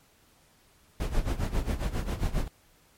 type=noise with tremolo; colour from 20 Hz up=brown; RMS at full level=-25 dBFS; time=1-2.48 s; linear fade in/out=2 ms; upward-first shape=sine; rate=7.4 Hz; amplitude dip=80%; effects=pink hiss -62 dBFS RMS until 2.97 s + MP3 64 kbps